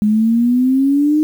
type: exponential sweep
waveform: sine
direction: up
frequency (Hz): 207.7 to 310.1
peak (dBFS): -10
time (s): 0.02-1.23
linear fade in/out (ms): 0
effects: 7-bit